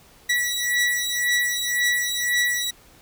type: beating tone pair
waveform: sawtooth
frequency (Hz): 1943 / 1944.9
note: B6 / B6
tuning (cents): -29 / -27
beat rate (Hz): 1.9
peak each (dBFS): -20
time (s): 0.29-2.71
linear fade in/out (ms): 10
effects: pink hiss -52 dBFS RMS until 3.01 s